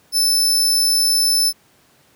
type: tone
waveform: sawtooth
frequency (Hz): 5274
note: E8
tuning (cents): 0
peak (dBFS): -11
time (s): 0.12-1.53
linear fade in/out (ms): 50
effects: pink hiss -55 dBFS RMS until 2.15 s + high-pass 100 Hz 12 dB/octave